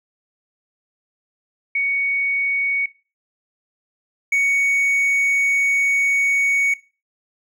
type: tone pair in turn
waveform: sine / triangle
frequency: 2232 / 2232 Hz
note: C#7 / C#7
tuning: +11 / +11 cents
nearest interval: unison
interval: 0 cents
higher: neither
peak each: -17 / -13 dBFS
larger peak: second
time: 1.75-2.86 / 4.32-6.74 s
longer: second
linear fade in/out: 5 ms
effects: noise-tail reverb RT60 0.3 s tail -17 dB re dry